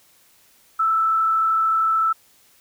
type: tone with frequency modulation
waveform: sine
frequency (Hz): 1318.5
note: E6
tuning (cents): 0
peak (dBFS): -16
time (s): 0.79-2.13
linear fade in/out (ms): 10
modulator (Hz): 33.3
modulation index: 0.43
effects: white hiss -56 dBFS RMS until 2.6 s